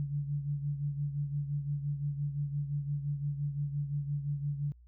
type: beating tone pair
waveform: sine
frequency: 143 / 148.8 Hz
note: D3 / D3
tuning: -46 / +23 cents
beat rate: 5.8 Hz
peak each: -32 / -39 dBFS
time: 0-4.72 s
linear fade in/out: 0 ms
effects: added 60 Hz sine -54 dBFS peak until 4.87 s